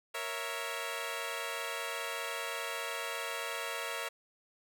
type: chord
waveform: 10% pulse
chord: A# diminished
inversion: none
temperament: equal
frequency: 466.2 / 554.4 / 659.3 Hz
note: A#4 / C#5 / E5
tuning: 0 / 0 / 0 cents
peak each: -32 dBFS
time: 0.14-4.09 s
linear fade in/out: 10 ms
effects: none